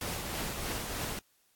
pink noise with tremolo, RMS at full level -35 dBFS, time 0.01-1.19 s, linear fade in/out 2 ms, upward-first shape triangle, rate 3.2 Hz, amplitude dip 35%, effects white hiss -70 dBFS RMS until 1.55 s + AAC 64 kbps

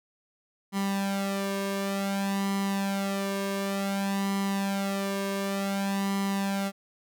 sawtooth tone with flanger, 197 Hz, G3, 9 cents sharp, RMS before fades -29 dBFS, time 0.72-6.72 s, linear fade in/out 50 ms, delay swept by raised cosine 0.98 to 1.83 ms, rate 0.55 Hz, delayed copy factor +0.75, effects none

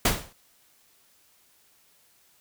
pink noise with exponential decay, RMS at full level -17 dBFS, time 0.05-0.33 s, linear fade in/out 5 ms, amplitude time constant 59 ms, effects white hiss -62 dBFS RMS until 2.4 s

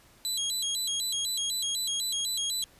25% pulse tone with vibrato, 3615 Hz, A7, 46 cents sharp, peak -24 dBFS, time 0.25-2.64 s, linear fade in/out 0 ms, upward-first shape square, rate 4 Hz, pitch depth 170 cents each way, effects pink hiss -58 dBFS RMS until 2.79 s + resampled to 32000 Hz

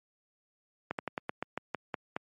slowing click train, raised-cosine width 0.5 ms, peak -17 dBFS, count 10, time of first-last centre 0.91-2.165 s, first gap 78 ms, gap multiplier 1.14, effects high-pass 150 Hz 12 dB/octave + MP3 48 kbps

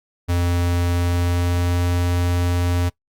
square tone with pitch glide, 87.31 to 88.02 Hz, F2 to F2, 0 to +14 cents, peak -18 dBFS, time 0.28-2.9 s, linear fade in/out 20 ms, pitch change +14 cents, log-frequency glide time 0.93-1.87 s, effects noise-tail reverb RT60 0.1 s tail -20 dB re dry + Opus 48 kbps

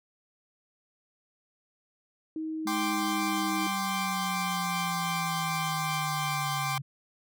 sine tone, 316 Hz, D#4, 27 cents sharp, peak -31 dBFS, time 2.36-3.67 s, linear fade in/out 2 ms
sine linear sweep, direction down, 213.2 to 138.59 Hz, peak -34 dBFS, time 2.65-6.82 s, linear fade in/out 10 ms
sawtooth chord, G suspended fourth, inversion none, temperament equal, 784 / 1046.5 / 1174.7 Hz, G5 / C6 / D6, 0 / 0 / 0 cents, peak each -30 dBFS, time 2.67-6.78 s, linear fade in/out 2 ms
effects none

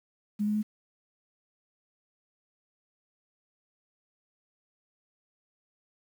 sine tone with pitch steps, 207.7 / 210.4 / 213 Hz, G#3 / G#3 / G#3, 0 / +23 / +44 cents, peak -25 dBFS, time 0.39-0.63 s, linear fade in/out 20 ms, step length 80 ms, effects 9-bit

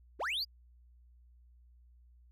triangle linear sweep, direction up, 237.5 to 4964 Hz, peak -31 dBFS, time 0.19-0.45 s, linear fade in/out 20 ms, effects added 60 Hz sine -58 dBFS peak until 2.31 s

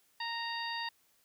harmonic tone, 929 Hz, A#5, 6 cents flat, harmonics 1 / 2 / 3 / 4 / 5, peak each -39 / -40 / -44 / -44 / -43 dBFS, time 0.2-0.89 s, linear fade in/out 5 ms, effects white hiss -70 dBFS RMS until 1.24 s

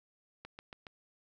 click train, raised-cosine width 0.3 ms, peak -30 dBFS, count 4, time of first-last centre 0.45-0.868 s, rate 7.18 Hz, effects none

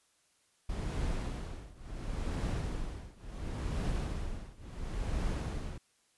brown noise with tremolo, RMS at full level -32 dBFS, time 0.69-5.78 s, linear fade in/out 5 ms, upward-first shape triangle, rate 0.71 Hz, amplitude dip 95%, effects white hiss -71 dBFS RMS until 6.17 s + resampled to 24000 Hz

